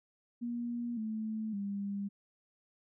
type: tone with pitch steps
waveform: sine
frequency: 238.2 / 218.4 / 200.3 Hz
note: A#3 / A3 / G3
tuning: +38 / -13 / +38 cents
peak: -34 dBFS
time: 0.41-2.09 s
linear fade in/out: 20 ms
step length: 560 ms
effects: none